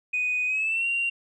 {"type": "tone with pitch glide", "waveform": "sine", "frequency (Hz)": [2489, 2762], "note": ["D#7", "F7"], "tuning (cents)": [0, -20], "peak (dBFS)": -22, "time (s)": [0.13, 1.1], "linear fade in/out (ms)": 10, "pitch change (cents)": 180, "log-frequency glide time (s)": [0.46, 0.87], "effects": ["tanh soft clip ceiling -19 dBFS"]}